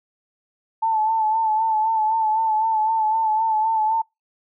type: tone with vibrato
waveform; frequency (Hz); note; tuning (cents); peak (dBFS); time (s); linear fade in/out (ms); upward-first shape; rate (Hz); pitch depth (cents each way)
sine; 879; A5; -2; -17; 0.82-4.02; 10; sine; 3.9; 42
effects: noise-tail reverb RT60 0.2 s tail -25 dB re dry